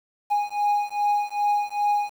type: beating tone pair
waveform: triangle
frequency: 824 / 826.5 Hz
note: G#5 / G#5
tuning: -14 / -9 cents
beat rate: 2.5 Hz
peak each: -22 dBFS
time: 0.3-2.11 s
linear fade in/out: 20 ms
effects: 8-bit